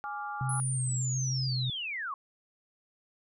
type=chord; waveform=sine; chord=D diminished; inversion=second; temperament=equal; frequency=830.6 / 1174.7 / 1396.9 Hz; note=Ab5 / D6 / F6; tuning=0 / 0 / 0 cents; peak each=-37 / -40 / -40 dBFS; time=0.04-0.6 s; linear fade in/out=0 ms
type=tone with vibrato; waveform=sine; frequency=129 Hz; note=C3; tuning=24 cents flat; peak=-29 dBFS; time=0.41-1.7 s; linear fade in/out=2 ms; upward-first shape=square; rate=1.4 Hz; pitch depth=21 cents each way
type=linear sweep; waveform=sine; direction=down; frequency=10300 to 1046.5 Hz; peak=-33 dBFS; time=0.49-2.14 s; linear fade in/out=2 ms
effects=none